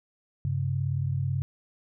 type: tone pair together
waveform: sine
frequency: 98 / 136.3 Hz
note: G2 / C#3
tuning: 0 / -29 cents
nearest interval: tritone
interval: 571 cents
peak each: -29 / -27 dBFS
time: 0.45-1.42 s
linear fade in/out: 0 ms
effects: none